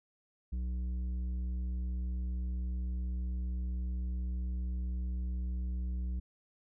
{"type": "tone with tanh clipping", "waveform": "sine", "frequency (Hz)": 61.74, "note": "B1", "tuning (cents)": 0, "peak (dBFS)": -34, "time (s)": [0.52, 6.2], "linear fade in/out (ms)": 10, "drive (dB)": 8, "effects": []}